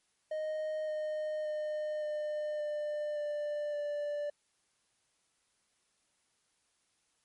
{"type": "tone with pitch steps", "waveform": "triangle", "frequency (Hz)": [620, 614.3, 608.6, 603, 597.5, 592, 586.6], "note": ["D#5", "D#5", "D#5", "D5", "D5", "D5", "D5"], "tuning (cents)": [-6, -22, -38, 46, 30, 14, -2], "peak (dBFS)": -31, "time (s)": [0.31, 4.3], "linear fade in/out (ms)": 5, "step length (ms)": 570, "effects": ["white hiss -75 dBFS RMS until 7.24 s", "MP3 48 kbps"]}